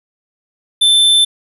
square tone, 3539 Hz, A7, 9 cents sharp, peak -8 dBFS, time 0.81-1.25 s, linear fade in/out 10 ms, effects resampled to 32000 Hz + 8-bit

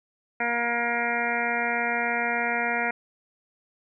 harmonic tone, 236.7 Hz, A#3, 27 cents sharp, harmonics 1 / 2 / 3 / 4 / 6 / 7 / 8 / 9 / 10, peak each -35 / -34 / -30 / -34 / -31 / -34 / -31 / -32 / -33 dBFS, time 0.4-2.91 s, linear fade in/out 5 ms, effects none

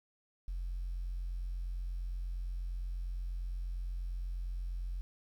sine tone, 44.27 Hz, F1, 24 cents sharp, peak -34 dBFS, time 0.48-5.01 s, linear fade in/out 0 ms, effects tanh soft clip ceiling -32 dBFS + 11-bit

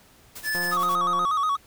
white noise with tremolo, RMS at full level -37 dBFS, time 0.35-0.96 s, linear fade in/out 10 ms, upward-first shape triangle, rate 11 Hz, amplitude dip 75%
square tone, 1738 Hz, A6, 22 cents flat, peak -25 dBFS, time 0.43-0.75 s, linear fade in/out 50 ms
click train, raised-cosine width 1 ms, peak -22 dBFS, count 124, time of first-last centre 0.55-1.249 s, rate 176 Hz
triangle tone with vibrato, 1186 Hz, D6, 17 cents sharp, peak -19 dBFS, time 0.71-1.57 s, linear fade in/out 20 ms, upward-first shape square, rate 8.3 Hz, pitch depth 93 cents each way
effects pink hiss -55 dBFS RMS until 1.66 s

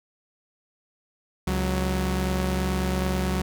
sawtooth tone pair together, 69.3 / 185.33 Hz, C#2 / F#3, 0 / +3 cents, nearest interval octave + perfect fourth, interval 1703 cents, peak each -22 dBFS, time 1.47-3.42 s, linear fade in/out 5 ms, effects none

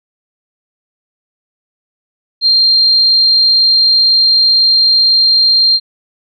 sine tone, 4186 Hz, C8, in tune, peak -6 dBFS, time 2.41-5.8 s, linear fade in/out 50 ms, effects none

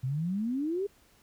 sine exponential sweep, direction up, 123.47 to 415.3 Hz, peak -28 dBFS, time 0.03-0.87 s, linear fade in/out 10 ms, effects pink hiss -63 dBFS RMS until 1.22 s

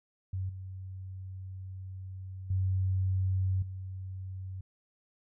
sine tone with level steps, 94.2 Hz, F#2, 32 cents sharp, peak -31 / -39 / -26 / -37 dBFS, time 0.33-4.61 s, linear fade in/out 5 ms, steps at 0.49 / 2.5 / 3.62 s, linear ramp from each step 5 ms, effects none

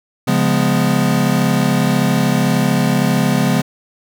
square chord, C# dominant seventh, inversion none, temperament equal with one note detuned, 138.59 / 174.61 / 207.7 / 249.5 Hz, C#3 / E#3 / G#3 / B3, 0 / 0 / 0 / +18 cents, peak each -19 dBFS, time 0.27-3.62 s, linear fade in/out 10 ms, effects none

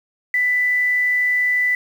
sine tone with quantisation, 1987 Hz, B6, 10 cents sharp, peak -15 dBFS, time 0.34-1.75 s, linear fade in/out 2 ms, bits 7, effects none

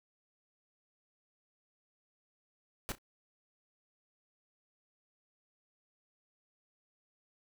pink noise with echo, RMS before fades -37 dBFS, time 2.89-2.92 s, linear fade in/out 0 ms, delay 32 ms, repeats 2, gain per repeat -15 dB, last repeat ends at 2.984 s, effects none

